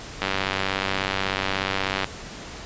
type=click train; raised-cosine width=0.3 ms; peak=-7 dBFS; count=177; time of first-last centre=0.22-2.044 s; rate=96.5 Hz; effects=pink hiss -38 dBFS RMS until 2.65 s + resampled to 16000 Hz